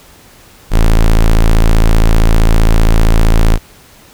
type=tone; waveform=square; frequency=27.65 Hz; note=A0; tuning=9 cents sharp; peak=-5 dBFS; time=0.7-3.59 s; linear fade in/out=50 ms; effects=pink hiss -41 dBFS RMS until 4.13 s